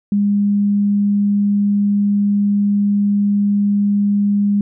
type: tone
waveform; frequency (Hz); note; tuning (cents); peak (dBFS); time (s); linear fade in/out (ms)
sine; 203.3; G#3; -37; -12; 0.12-4.61; 2
effects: none